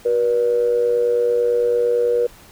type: tone with amplitude modulation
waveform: sine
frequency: 480 Hz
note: B4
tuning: 49 cents flat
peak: -11 dBFS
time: 0.05-2.27 s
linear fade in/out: 10 ms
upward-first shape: sine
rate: 109 Hz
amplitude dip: 65%
effects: tanh soft clip ceiling -7 dBFS + pink hiss -46 dBFS RMS until 2.51 s